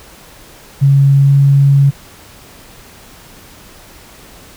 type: tone with pitch glide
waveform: sine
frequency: 138.59 to 139.39 Hz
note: C#3 to C#3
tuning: 0 to +10 cents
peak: -5 dBFS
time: 0.81-1.91 s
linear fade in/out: 20 ms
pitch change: +10 cents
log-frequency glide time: 1.22-1.3 s
effects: pink hiss -39 dBFS RMS until 4.56 s